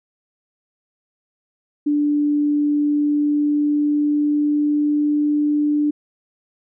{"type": "tone with pitch glide", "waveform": "sine", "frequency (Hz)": [293.6, 296], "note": ["D4", "D4"], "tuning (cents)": [0, 14], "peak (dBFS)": -15, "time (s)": [1.86, 5.91], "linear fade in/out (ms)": 10, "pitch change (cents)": 14, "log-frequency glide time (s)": [2.75, 5.21], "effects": []}